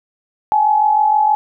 sine tone pair together, 808 / 854.4 Hz, G#5 / G#5, -48 / +49 cents, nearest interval minor second, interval 97 cents, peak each -18 / -11 dBFS, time 0.52-1.35 s, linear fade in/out 0 ms, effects none

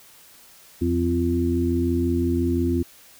harmonic tone with a mistuned harmonic, 85.8 Hz, F2, 30 cents flat, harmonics 1 / 2 / 3 / 4, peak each -24 / -33 / -23 / -24 dBFS, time 0.81-2.83 s, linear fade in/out 10 ms, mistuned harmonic 2, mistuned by +45 cents, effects white hiss -50 dBFS RMS until 3.19 s

